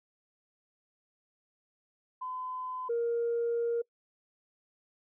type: tone pair in turn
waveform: sine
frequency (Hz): 1017 / 468.7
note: C6 / A#4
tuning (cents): -50 / +9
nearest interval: octave + minor second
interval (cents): 1341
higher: first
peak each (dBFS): -35 / -26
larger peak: second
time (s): 2.21-2.89 / 2.89-3.82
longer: second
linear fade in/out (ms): 10
effects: noise-tail reverb RT60 0.1 s tail -25 dB re dry + tanh soft clip ceiling -24 dBFS